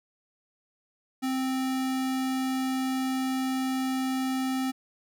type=tone; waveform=square; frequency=261.6 Hz; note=C4; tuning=in tune; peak=-27 dBFS; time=1.22-4.72 s; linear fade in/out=20 ms; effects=none